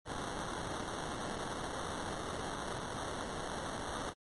white noise with sample-and-hold, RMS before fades -40 dBFS, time 0.05-4.14 s, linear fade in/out 50 ms, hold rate 2450 Hz, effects MP3 48 kbps

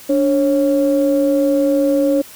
sine tone pair together, 290 / 547.4 Hz, D4 / C#5, -22 / -22 cents, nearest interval major seventh, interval 1100 cents, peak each -14 dBFS, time 0.09-2.22 s, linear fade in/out 10 ms, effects tanh soft clip ceiling -5 dBFS + white hiss -39 dBFS RMS until 2.35 s

